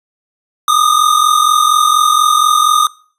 square tone pair together, 1201.8 / 1246 Hz, D6 / D#6, +40 / +2 cents, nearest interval minor second, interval 62 cents, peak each -12 dBFS, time 0.68-2.87 s, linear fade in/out 2 ms, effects noise-tail reverb RT60 0.5 s tail -25 dB re dry + resampled to 32000 Hz

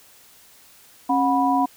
sine tone cluster, 272.3 / 731 / 982 Hz, C#4 / F#5 / B5, -31 / -21 / -10 cents, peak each -21 dBFS, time 1.09-1.66 s, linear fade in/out 10 ms, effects white hiss -51 dBFS RMS until 1.76 s

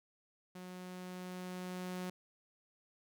sawtooth tone with level ramp, 182.2 Hz, F#3, 26 cents flat, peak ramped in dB -43 to -35 dBFS, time 0.55-2.1 s, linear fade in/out 5 ms, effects none

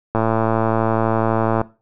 click train, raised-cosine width 1 ms, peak -4 dBFS, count 165, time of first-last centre 0.15-1.614 s, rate 112 Hz, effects noise-tail reverb RT60 0.3 s tail -18 dB re dry

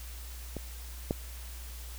clicks, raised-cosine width 2 ms, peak -23 / -15 dBFS, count 2, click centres 0.567 / 1.109 s, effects added 60 Hz sine -41 dBFS peak until 1.98 s + white hiss -49 dBFS RMS until 1.98 s

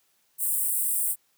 pink high-pass noise, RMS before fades -26 dBFS, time 0.38-1.16 s, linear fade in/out 50 ms, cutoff 8100 Hz, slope 96 dB/octave, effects white hiss -68 dBFS RMS until 1.37 s + high-pass 80 Hz 12 dB/octave

